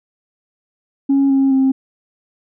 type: tone with pitch steps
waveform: sine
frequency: 275.4 / 270.7 / 266 Hz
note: C#4 / C#4 / C4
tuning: -11 / -41 / +29 cents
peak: -9 dBFS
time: 1.09-1.72 s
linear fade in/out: 10 ms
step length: 210 ms
effects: tanh soft clip ceiling -8 dBFS